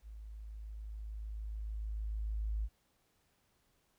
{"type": "tone with level ramp", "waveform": "sine", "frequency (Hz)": 53.4, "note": "G#1", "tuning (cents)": 49, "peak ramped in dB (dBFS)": [-46, -32], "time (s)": [0.02, 2.69], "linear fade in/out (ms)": 50, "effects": ["pink hiss -75 dBFS RMS until 3.98 s"]}